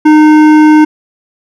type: tone with hard clipping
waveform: triangle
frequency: 306.4 Hz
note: D#4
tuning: 27 cents flat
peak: -3 dBFS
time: 0.05-0.85 s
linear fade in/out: 10 ms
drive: 16 dB
effects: none